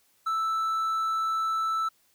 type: tone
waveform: triangle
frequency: 1319 Hz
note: E6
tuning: 1 cent sharp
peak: -23 dBFS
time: 0.26-1.89 s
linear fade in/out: 10 ms
effects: white hiss -66 dBFS RMS until 2.14 s